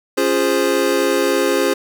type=chord; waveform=square; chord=Db major seventh; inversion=none; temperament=equal with one note detuned; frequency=277.2 / 349.2 / 412.7 / 523.3 Hz; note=Db4 / F4 / Ab4 / C5; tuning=0 / 0 / -11 / 0 cents; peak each=-23 / -21 / -20 / -20 dBFS; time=0.17-1.74 s; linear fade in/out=10 ms; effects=8-bit

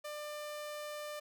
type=tone; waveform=sawtooth; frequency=596 Hz; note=D5; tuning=25 cents sharp; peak=-37 dBFS; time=0.04-1.2 s; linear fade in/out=10 ms; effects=none

